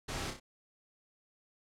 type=noise with echo; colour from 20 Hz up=pink; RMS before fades=-39 dBFS; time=0.08-0.31 s; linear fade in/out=10 ms; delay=30 ms; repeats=3; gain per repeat=-5 dB; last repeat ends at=0.4 s; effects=low-pass 8000 Hz 12 dB/octave